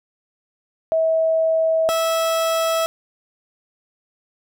sine / 30% pulse tone pair in turn, 646 / 653.9 Hz, E5 / E5, -35 / -14 cents, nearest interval unison, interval 21 cents, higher second, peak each -15 dBFS, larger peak neither, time 0.92-1.89 / 1.89-2.86 s, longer neither, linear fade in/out 0 ms, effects none

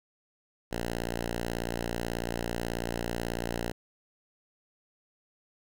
5% pulse tone, 58.27 Hz, A#1, in tune, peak -20 dBFS, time 0.71-3.72 s, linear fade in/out 10 ms, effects none

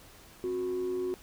sine tone pair together, 265.6 / 366.8 Hz, C4 / F#4, +26 / -15 cents, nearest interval tritone, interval 559 cents, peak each -38 / -28 dBFS, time 0.44-1.14 s, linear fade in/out 0 ms, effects tanh soft clip ceiling -27 dBFS + pink hiss -54 dBFS RMS until 1.22 s

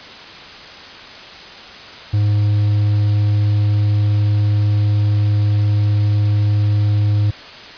triangle tone, 103.83 Hz, G#2, in tune, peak -10 dBFS, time 2.13-7.31 s, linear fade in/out 10 ms, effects white hiss -35 dBFS RMS until 7.77 s + resampled to 11025 Hz

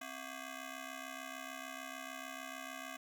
10% pulse ring-modulated tone, 460.7 Hz, A#4, 20 cents flat, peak -33 dBFS, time 0.01-2.97 s, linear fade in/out 5 ms, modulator 197 Hz, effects 12-bit

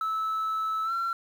sine tone with pitch glide, 1306 to 1359.9 Hz, E6 to F6, -17 to -46 cents, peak -24 dBFS, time 0.01-1.13 s, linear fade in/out 2 ms, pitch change +71 cents, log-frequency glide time 0.84-0.92 s, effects tanh soft clip ceiling -25 dBFS + 9-bit

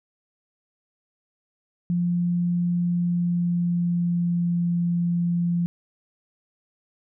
sine tone with pitch glide, 174.61 to 172.7 Hz, F3 to F3, 0 to -19 cents, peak -20 dBFS, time 1.9-5.66 s, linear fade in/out 0 ms, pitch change -19 cents, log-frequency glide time 2.78-4.72 s, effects none

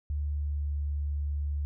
sine tone with pitch glide, 73.2 to 72.57 Hz, D2 to D2, -5 to -20 cents, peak -28 dBFS, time 0.1-1.65 s, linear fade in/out 0 ms, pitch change -15 cents, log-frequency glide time 0.32-0.7 s, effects none

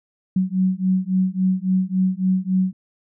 sine beating tone pair, 185 / 188.6 Hz, F#3 / F#3, 0 / +33 cents, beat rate 3.6 Hz, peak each -20 dBFS, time 0.36-2.73 s, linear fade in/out 5 ms, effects none

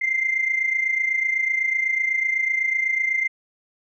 sine tone pair together, 2065 / 2093 Hz, C7 / C7, -23 / 0 cents, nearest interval unison, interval 23 cents, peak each -25 / -20 dBFS, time 0.01-3.28 s, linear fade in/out 10 ms, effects tanh soft clip ceiling -12 dBFS

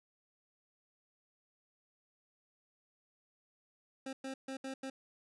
25% pulse tone bursts at uneven times, 266.5 Hz, C4, 32 cents sharp, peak -36 dBFS, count 5, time 4.06-4.13 / 4.24-4.34 / 4.48-4.57 / 4.64-4.74 / 4.83-4.9 s, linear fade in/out 5 ms, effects resampled to 22050 Hz

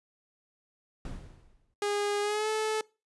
brown noise with exponential decay, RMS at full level -35 dBFS, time 1.05-1.74 s, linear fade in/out 2 ms, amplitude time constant 150 ms
sawtooth tone with pitch glide, 409.9 to 434.3 Hz, G#4 to A4, -23 to -23 cents, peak -24 dBFS, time 1.82-2.81 s, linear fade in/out 2 ms, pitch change +100 cents, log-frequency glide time 2.21-2.49 s
effects noise-tail reverb RT60 0.3 s tail -23 dB re dry + resampled to 24000 Hz

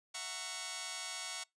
5% pulse chord, F# dominant seventh, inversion third, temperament just, 666 / 740 / 925 / 1110 Hz, E5 / F#5 / A#5 / C#6, +18 / 0 / -14 / +2 cents, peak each -37 / -35 / -37 / -34 dBFS, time 0.14-1.44 s, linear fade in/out 10 ms, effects noise-tail reverb RT60 0.2 s tail -26 dB re dry + resampled to 22050 Hz

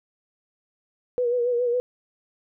sine tone with vibrato, 485.4 Hz, B4, 30 cents flat, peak -20 dBFS, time 1.18-1.8 s, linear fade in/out 0 ms, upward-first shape sine, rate 7.2 Hz, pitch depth 47 cents each way, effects none

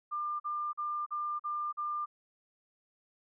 sine tone bursts, 1197 Hz, D6, 33 cents sharp, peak -32 dBFS, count 6, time 0.11-2.06 s, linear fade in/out 20 ms, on 290 ms, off 42 ms, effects none

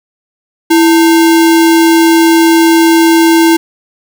sine tone with sample-and-hold, 330 Hz, E4, 2 cents sharp, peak -3 dBFS, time 0.7-3.57 s, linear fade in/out 10 ms, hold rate 1225 Hz, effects none

